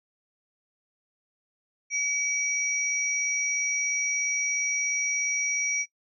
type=tone pair together; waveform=sine; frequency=2283 / 5760 Hz; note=D7 / F#8; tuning=-50 / -47 cents; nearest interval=octave + major third; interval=1603 cents; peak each=-27 dBFS; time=1.9-5.86 s; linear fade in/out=50 ms; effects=noise-tail reverb RT60 0.1 s tail -21 dB re dry